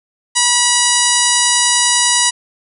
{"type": "harmonic tone", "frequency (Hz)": 970, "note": "B5", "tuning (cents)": -31, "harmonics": [1, 2, 3, 4, 5, 6, 7, 8, 9, 10], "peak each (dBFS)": [-20, -20, -20, -20, -20, -20, -20, -20, -20, -20], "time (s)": [0.35, 2.31], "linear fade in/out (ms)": 20, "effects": []}